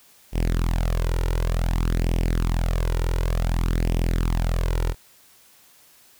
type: tone with flanger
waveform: sawtooth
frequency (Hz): 42.06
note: E1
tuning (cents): +36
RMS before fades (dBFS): -22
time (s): 0.32-4.95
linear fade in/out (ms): 50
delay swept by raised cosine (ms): 0.35 to 2.15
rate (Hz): 0.55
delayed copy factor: +0.65
effects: white hiss -54 dBFS RMS until 6.19 s